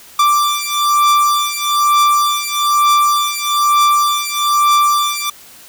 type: beating tone pair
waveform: 45% pulse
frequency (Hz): 1175 / 1176.1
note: D6 / D6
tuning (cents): +1 / +2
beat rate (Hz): 1.1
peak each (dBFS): -14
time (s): 0.19-5.3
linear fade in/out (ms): 5
effects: white hiss -40 dBFS RMS until 5.68 s